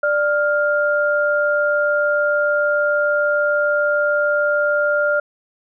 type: tone pair together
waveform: sine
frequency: 590 / 1403.3 Hz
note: D5 / F6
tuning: +8 / +8 cents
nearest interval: octave + minor third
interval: 1500 cents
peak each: -17 / -18 dBFS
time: 0.03-5.2 s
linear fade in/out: 5 ms
effects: none